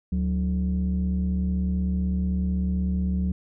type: tone pair together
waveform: sine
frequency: 73.42 / 184.31 Hz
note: D2 / F#3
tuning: 0 / -6 cents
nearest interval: octave + major third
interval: 1594 cents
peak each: -23 dBFS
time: 0.12-3.32 s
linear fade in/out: 5 ms
effects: tanh soft clip ceiling -18 dBFS